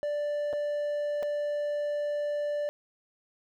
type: tone with dropouts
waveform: triangle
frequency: 587.3 Hz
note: D5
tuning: in tune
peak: -26 dBFS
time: 0.03-2.69 s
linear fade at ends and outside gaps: 0 ms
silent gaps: 0.529-0.534 / 1.226-1.23 s
effects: none